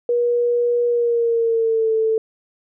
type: tone with pitch glide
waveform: sine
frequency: 480.1 to 442.8 Hz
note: B4 to A4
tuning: -49 to +11 cents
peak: -15 dBFS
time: 0.09-2.18 s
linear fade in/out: 2 ms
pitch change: -140 cents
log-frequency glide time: 0.86-1.92 s
effects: none